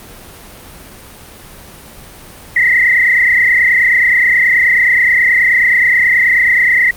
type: tone with frequency modulation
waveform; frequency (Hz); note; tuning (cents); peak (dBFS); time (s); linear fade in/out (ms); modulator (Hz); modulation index
sine; 1975.5; B6; 0; -7; 2.56-6.91; 5; 29.4; 3.4
effects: pink hiss -35 dBFS RMS until 6.96 s + Opus 32 kbps